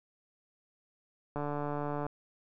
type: click train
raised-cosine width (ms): 1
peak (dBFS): -22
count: 104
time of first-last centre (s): 1.36-2.065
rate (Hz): 146
effects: none